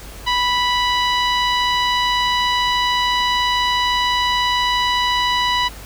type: tone with low-pass filter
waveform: sawtooth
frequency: 986 Hz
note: B5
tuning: 3 cents flat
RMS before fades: -18 dBFS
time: 0.26-5.69 s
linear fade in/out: 20 ms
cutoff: 3800 Hz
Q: 2.4
effects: added 50 Hz sine -35 dBFS peak until 5.85 s + pink hiss -38 dBFS RMS until 5.85 s